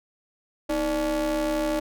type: ring-modulated tone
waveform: square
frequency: 138.6 Hz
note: C#3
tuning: in tune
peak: -21 dBFS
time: 0.69-1.8 s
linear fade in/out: 10 ms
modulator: 452 Hz
effects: none